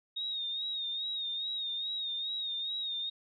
sine tone with vibrato, 3729 Hz, A#7, in tune, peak -33 dBFS, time 0.16-3.1 s, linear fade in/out 10 ms, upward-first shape sine, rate 2.4 Hz, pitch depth 59 cents each way, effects none

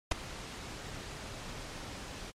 pink noise with ADSR envelope, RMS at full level -25 dBFS, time 0.11-2.32 s, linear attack 7 ms, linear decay 10 ms, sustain -18 dB, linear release 28 ms, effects low-pass 7000 Hz 12 dB/octave + MP3 64 kbps

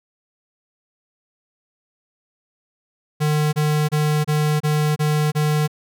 square tone bursts, 151.2 Hz, D#3, 49 cents flat, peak -17 dBFS, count 7, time 3.2-5.678 s, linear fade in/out 20 ms, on 330 ms, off 28 ms, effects none

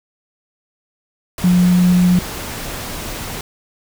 sine tone in noise, 179.1 Hz, F3, 44 cents sharp, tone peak -9 dBFS, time 1.44-2.19 s, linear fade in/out 2 ms, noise pink, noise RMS -27 dBFS, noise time 1.38-3.41 s, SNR +15 dB, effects none

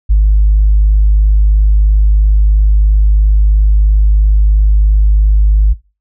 sine tone, 51.5 Hz, G#1, 14 cents flat, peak -3 dBFS, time 0.09-5.74 s, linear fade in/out 20 ms, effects noise-tail reverb RT60 0.3 s tail -21 dB re dry + tanh soft clip ceiling -1 dBFS

